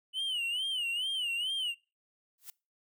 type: tone with vibrato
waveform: triangle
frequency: 2960 Hz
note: F#7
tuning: in tune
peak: -29 dBFS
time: 0.13-1.75 s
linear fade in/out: 50 ms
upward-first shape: sine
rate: 2.3 Hz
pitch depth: 140 cents each way
type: noise with exponential growth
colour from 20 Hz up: blue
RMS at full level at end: -40 dBFS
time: 2.38-2.5 s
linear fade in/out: 2 ms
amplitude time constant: 26 ms
effects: noise-tail reverb RT60 0.3 s tail -24 dB re dry